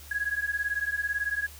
sine beating tone pair, 1655 / 1673 Hz, G#6 / G#6, -6 / +12 cents, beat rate 18 Hz, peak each -30 dBFS, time 0.11-1.47 s, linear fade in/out 5 ms, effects added 73 Hz sine -47 dBFS peak until 1.59 s + white hiss -49 dBFS RMS until 1.59 s

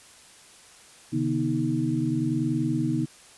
sine tone cluster, 132 / 152.8 / 243.7 / 313.7 Hz, C3 / D#3 / B3 / D#4, +16 / -31 / -23 / +14 cents, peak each -29 / -30 / -28 / -27 dBFS, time 1.12-3.06 s, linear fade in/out 20 ms, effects white hiss -51 dBFS RMS until 3.37 s + resampled to 24000 Hz

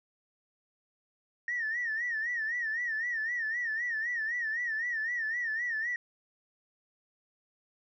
sine tone with vibrato, 1846 Hz, A#6, 17 cents flat, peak -29 dBFS, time 1.48-5.96 s, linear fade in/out 2 ms, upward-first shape sine, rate 3.9 Hz, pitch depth 110 cents each way, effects tanh soft clip ceiling -25 dBFS

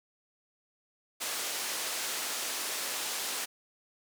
white band-pass noise, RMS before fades -35 dBFS, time 1.2-3.46 s, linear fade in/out 20 ms, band 340 to 9500 Hz, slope 12 dB/octave, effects none

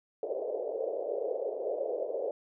pink band-pass noise, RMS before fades -34 dBFS, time 0.23-2.31 s, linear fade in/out 2 ms, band 430 to 600 Hz, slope 48 dB/octave, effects none

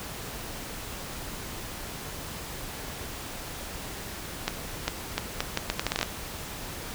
accelerating click train, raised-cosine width 0.2 ms, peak -8 dBFS, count 13, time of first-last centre 4.48-6.029 s, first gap 400 ms, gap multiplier 0.75, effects pink hiss -38 dBFS RMS until 6.94 s

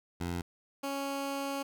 15% pulse tone pair in turn, 87 / 277 Hz, F2 / C#4, -6 / -1 cents, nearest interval octave + minor sixth, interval 2005 cents, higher second, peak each -27 / -27 dBFS, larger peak neither, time 0.2-0.42 / 0.83-1.63 s, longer second, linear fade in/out 10 ms, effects none

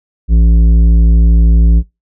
sine tone with tanh clipping, 56.4 Hz, A1, 44 cents sharp, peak -6 dBFS, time 0.28-1.83 s, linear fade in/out 50 ms, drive 10 dB, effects noise-tail reverb RT60 0.2 s tail -20 dB re dry

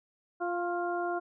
harmonic tone with a mistuned harmonic, 349.2 Hz, F4, in tune, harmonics 1 / 2 / 3 / 4, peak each -33 / -33 / -40 / -38 dBFS, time 0.4-1.2 s, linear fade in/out 20 ms, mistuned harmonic 3, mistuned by +28 cents, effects none

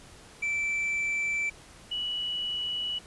triangle / sine tone pair in turn, 2329 / 2942 Hz, D7 / F#7, -15 / -11 cents, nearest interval major third, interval 404 cents, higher second, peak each -25 / -29 dBFS, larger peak first, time 0.42-1.5 / 1.91-2.99 s, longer neither, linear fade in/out 10 ms, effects pink hiss -51 dBFS RMS until 3.06 s + resampled to 24000 Hz

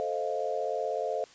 sine chord, F dominant seventh, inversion first, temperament equal, 440 / 523.3 / 622.3 / 698.5 Hz, A4 / C5 / Eb5 / F5, 0 / 0 / 0 / 0 cents, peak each -34 dBFS, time 0-1.24 s, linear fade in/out 0 ms, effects white hiss -55 dBFS RMS until 1.34 s + resampled to 16000 Hz

